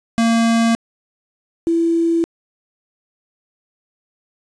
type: tone pair in turn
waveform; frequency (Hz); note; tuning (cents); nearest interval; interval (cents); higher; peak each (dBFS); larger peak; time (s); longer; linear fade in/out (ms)
square / sine; 229.3 / 333.6; A#3 / E4; -28 / +21; tritone; 649; second; -13; neither; 0.18-0.75 / 1.67-2.24; neither; 0
effects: resampled to 22050 Hz + 7-bit